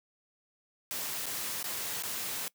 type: noise with dropouts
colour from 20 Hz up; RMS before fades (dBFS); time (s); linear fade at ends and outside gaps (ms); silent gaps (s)
white; -36; 0.91-2.48; 0; 1.258-1.265 / 1.628-1.642 / 2.024-2.035
effects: noise-tail reverb RT60 0.1 s tail -21 dB re dry + high-pass 100 Hz 12 dB/octave